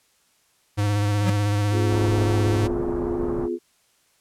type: tone with vibrato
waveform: square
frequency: 103 Hz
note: G#2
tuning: 14 cents flat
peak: -20 dBFS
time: 0.77-2.68 s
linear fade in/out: 20 ms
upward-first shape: square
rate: 16 Hz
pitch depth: 22 cents each way
type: tone with exponential growth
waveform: square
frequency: 185 Hz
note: F#3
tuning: in tune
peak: -18 dBFS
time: 1.17-1.3 s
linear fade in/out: 5 ms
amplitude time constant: 28 ms
type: chord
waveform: sine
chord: F diminished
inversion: second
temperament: just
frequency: 251.4 / 349.2 / 419.1 Hz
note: Cb4 / F4 / Ab4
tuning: +31 / 0 / +16 cents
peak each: -31 / -25 / -30 dBFS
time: 1.71-3.59 s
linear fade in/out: 50 ms
type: low-pass noise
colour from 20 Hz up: pink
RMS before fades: -31 dBFS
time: 1.88-3.49 s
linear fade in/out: 50 ms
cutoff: 1100 Hz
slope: 24 dB/octave
effects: white hiss -63 dBFS RMS until 4.2 s + low-pass 11000 Hz 12 dB/octave

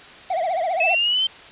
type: tone with vibrato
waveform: triangle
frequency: 698.5 Hz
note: F5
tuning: in tune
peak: -18 dBFS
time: 0.3-0.95 s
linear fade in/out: 5 ms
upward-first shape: triangle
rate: 15 Hz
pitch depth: 200 cents each way
type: exponential sweep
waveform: sine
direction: up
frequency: 2569 to 3137 Hz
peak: -17 dBFS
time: 0.8-1.27 s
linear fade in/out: 5 ms
effects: white hiss -42 dBFS RMS until 1.51 s + resampled to 8000 Hz

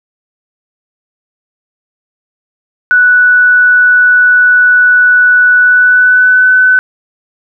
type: tone with pitch glide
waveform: sine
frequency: 1480 to 1506.7 Hz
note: F#6 to F#6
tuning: 0 to +31 cents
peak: -3 dBFS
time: 2.91-6.79 s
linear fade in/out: 0 ms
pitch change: +31 cents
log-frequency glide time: 5.6-6.51 s
effects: none

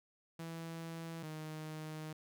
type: tone pair in turn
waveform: sawtooth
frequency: 164.81 / 155.68 Hz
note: E3 / D#3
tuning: 0 / +1 cents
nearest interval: minor second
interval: 99 cents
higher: first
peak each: -39 / -39 dBFS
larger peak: neither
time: 0.39-1.23 / 1.23-2.13 s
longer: second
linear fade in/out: 5 ms
effects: none

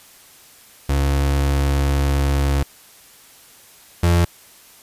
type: tone pair in turn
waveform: 35% pulse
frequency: 69.8 / 86.18 Hz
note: C#2 / F2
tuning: +13 / -22 cents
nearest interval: major third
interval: 365 cents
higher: second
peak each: -14 / -11 dBFS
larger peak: second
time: 0.89-2.63 / 4.03-4.25 s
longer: first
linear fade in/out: 5 ms
effects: white hiss -47 dBFS RMS until 4.82 s + resampled to 32000 Hz

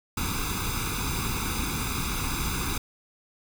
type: noise with comb filter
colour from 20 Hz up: pink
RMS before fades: -29 dBFS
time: 0.17-2.78 s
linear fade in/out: 5 ms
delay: 0.81 ms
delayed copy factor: +1
effects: none

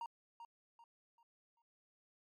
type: tone with echo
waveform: triangle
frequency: 932.3 Hz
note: A#5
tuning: in tune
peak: -39 dBFS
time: 0.01-0.06 s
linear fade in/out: 2 ms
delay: 390 ms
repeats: 4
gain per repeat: -9 dB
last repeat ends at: 1.62 s
effects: MP3 96 kbps

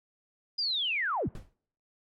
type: linear sweep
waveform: sine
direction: down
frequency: 4978 to 32.53 Hz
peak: -27 dBFS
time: 0.58-1.29 s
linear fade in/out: 10 ms
type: noise with exponential decay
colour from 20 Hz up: brown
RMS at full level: -35 dBFS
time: 1.35-1.54 s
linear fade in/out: 2 ms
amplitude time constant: 40 ms
effects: noise-tail reverb RT60 0.6 s tail -26 dB re dry + MP3 64 kbps

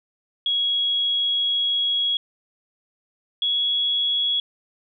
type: tone pair in turn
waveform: sine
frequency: 3322 / 3349 Hz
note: G#7 / G#7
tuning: 0 / +14 cents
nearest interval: unison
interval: 14 cents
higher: second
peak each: -19 dBFS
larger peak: neither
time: 0.46-2.17 / 3.42-4.4 s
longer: first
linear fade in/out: 2 ms
effects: none

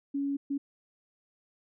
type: tone bursts at uneven times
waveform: sine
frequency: 280 Hz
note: C#4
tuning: 18 cents sharp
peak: -28 dBFS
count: 2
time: 0.14-0.37 / 0.5-0.58 s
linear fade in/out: 10 ms
effects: none

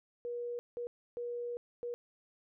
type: tone bursts at uneven times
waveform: sine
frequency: 480 Hz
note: B4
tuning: 49 cents flat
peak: -36 dBFS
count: 4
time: 0.25-0.59 / 0.77-0.87 / 1.17-1.57 / 1.83-1.94 s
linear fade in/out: 0 ms
effects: none

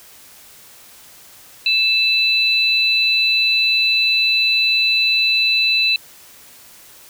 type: tone pair together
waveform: sine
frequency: 2637 / 3991 Hz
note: E7 / B7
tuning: 0 / +17 cents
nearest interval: perfect fifth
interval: 717 cents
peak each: -16 dBFS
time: 1.66-5.96 s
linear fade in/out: 2 ms
effects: white hiss -44 dBFS RMS until 7.09 s

